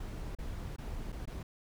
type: noise with dropouts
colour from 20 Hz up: brown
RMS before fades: -40 dBFS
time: 0-1.43 s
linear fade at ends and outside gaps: 5 ms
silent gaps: 0.351-0.386 / 0.763-0.783 / 1.121-1.125 / 1.256-1.274 s
effects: none